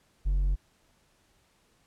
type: tone with hard clipping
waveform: sine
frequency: 45.77 Hz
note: F#1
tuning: 18 cents flat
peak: -24 dBFS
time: 0.25-0.56 s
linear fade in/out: 20 ms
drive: 3 dB
effects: pink hiss -67 dBFS RMS until 1.86 s + low-pass 11000 Hz 12 dB/octave